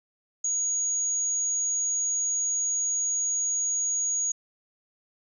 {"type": "tone", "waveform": "sine", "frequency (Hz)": 6700, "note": "G#8", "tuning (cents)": 14, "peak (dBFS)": -24, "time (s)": [0.44, 4.32], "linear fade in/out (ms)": 5, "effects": []}